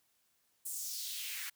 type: noise with high-pass filter sweep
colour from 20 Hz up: white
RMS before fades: -41 dBFS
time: 0.65-1.5 s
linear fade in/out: 10 ms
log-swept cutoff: 9100 to 1600 Hz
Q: 2.3
effects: white hiss -75 dBFS RMS until 1.55 s